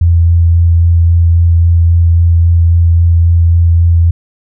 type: tone with vibrato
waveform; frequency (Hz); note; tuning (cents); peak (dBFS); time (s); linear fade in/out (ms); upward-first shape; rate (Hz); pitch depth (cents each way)
sine; 84.5; E2; +43; -4; 0.01-4.11; 5; sine; 3.7; 12
effects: none